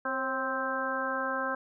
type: harmonic tone with a mistuned harmonic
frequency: 261.6 Hz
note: C4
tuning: in tune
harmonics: 1 / 2 / 3 / 4 / 5 / 6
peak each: -39 / -35 / -40 / -35 / -36 / -34 dBFS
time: 0.05-1.55 s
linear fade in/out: 5 ms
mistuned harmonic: 2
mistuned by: +44 cents
effects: none